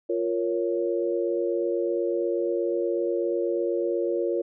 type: chord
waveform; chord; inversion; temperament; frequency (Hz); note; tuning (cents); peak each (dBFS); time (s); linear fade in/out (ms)
sine; Bb minor; second; equal; 349.2 / 466.2 / 554.4; F4 / Bb4 / Db5; 0 / 0 / 0; -26 / -28 / -29; 0.09-4.42; 10
effects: none